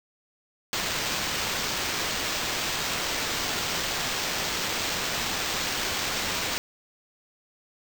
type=noise with sample-and-hold; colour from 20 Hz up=white; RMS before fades=-29 dBFS; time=0.73-6.58 s; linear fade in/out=0 ms; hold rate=11025 Hz; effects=none